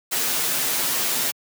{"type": "noise with comb filter", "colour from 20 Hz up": "white", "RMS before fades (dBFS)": -23, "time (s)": [0.11, 1.32], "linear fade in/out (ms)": 20, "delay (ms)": 9.8, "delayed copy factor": -0.55, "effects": ["high-pass 150 Hz 12 dB/octave"]}